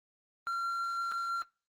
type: tone with dropouts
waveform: triangle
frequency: 1372 Hz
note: F6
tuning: 31 cents flat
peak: -29 dBFS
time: 0.47-1.42 s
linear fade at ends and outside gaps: 0 ms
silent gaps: 1.116-1.121 s
effects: noise-tail reverb RT60 0.3 s tail -24 dB re dry + Opus 24 kbps